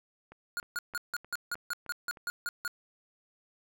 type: click train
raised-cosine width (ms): 0.5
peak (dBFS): -35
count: 7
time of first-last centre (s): 0.32-2.172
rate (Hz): 3.24
type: tone bursts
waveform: square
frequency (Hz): 1436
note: F6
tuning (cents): +48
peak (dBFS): -32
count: 12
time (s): 0.57-2.678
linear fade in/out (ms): 0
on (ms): 29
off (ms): 160
effects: none